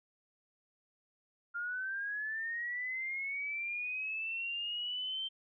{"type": "linear sweep", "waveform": "sine", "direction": "up", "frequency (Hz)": [1395, 3135], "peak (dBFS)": -35, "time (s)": [1.54, 5.29], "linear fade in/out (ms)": 20, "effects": []}